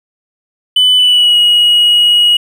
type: tone with pitch glide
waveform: triangle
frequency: 3000 to 2901 Hz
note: F#7 to F#7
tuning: +23 to -35 cents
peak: -3 dBFS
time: 0.76-2.37 s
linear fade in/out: 5 ms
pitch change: -58 cents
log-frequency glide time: 0.97-1.37 s
effects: tanh soft clip ceiling 0 dBFS